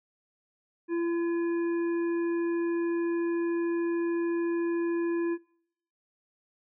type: harmonic tone with a mistuned harmonic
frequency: 339.2 Hz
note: E4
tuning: 50 cents sharp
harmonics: 1 / 3 / 5 / 7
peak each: -26 / -43 / -43 / -50 dBFS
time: 0.88-5.38 s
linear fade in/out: 50 ms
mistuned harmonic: 7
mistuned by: +51 cents
effects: noise-tail reverb RT60 0.7 s tail -23 dB re dry